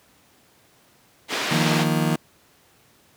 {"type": "band-pass noise", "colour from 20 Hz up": "white", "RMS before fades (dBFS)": -26, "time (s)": [1.28, 1.86], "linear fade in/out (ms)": 50, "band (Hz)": [220, 3300], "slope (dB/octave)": 12}
{"type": "chord", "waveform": "35% pulse", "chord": "Eb suspended second", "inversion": "none", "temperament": "just", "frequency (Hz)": [155.56, 175.01, 233.3], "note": ["Eb3", "F3", "Bb3"], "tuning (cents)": [0, 4, 2], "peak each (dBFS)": [-20, -23, -23], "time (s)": [1.51, 2.16], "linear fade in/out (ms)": 5}
{"effects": ["pink hiss -57 dBFS RMS until 3.16 s", "high-pass 100 Hz 12 dB/octave"]}